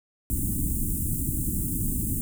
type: band-stop noise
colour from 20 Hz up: pink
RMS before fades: -27 dBFS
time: 0.3-2.21 s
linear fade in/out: 0 ms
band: 310 to 8100 Hz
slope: 48 dB/octave
effects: none